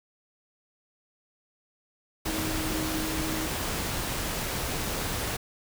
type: tone in noise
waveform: sine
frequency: 315.4 Hz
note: D#4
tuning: 24 cents sharp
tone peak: -32 dBFS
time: 2.26-3.47 s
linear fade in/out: 10 ms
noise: pink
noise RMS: -31 dBFS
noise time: 2.25-5.37 s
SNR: -4 dB
effects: none